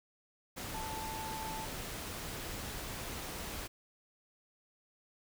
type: tone in noise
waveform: sine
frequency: 880 Hz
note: A5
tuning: in tune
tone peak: -41 dBFS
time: 0.73-1.66 s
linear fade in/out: 20 ms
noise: pink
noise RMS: -42 dBFS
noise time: 0.56-3.68 s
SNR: -2 dB
effects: none